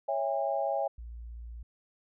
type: chord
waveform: sine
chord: C# minor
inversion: none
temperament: equal with one note detuned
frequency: 554.4 / 659.3 / 810.2 Hz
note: C#5 / E5 / G#5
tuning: 0 / 0 / -43 cents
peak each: -32 dBFS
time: 0.08-0.88 s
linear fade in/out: 10 ms
type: tone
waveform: sine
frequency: 58 Hz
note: A#1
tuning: 8 cents flat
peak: -40 dBFS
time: 0.98-1.63 s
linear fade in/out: 5 ms
effects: none